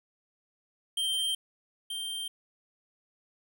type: tone pair in turn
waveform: square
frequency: 3148 / 3160 Hz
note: G7 / G7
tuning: +7 / +13 cents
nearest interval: unison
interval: 6 cents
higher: second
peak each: -28 / -34 dBFS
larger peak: first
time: 0.97-1.35 / 1.9-2.28 s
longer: neither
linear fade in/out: 5 ms
effects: none